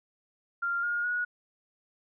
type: tone with pitch steps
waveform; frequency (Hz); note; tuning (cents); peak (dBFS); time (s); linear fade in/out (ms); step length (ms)
sine; 1392 / 1423.7 / 1456.2; F6 / F6 / F#6; -6 / +33 / -28; -27; 0.62-1.25; 10; 210
effects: none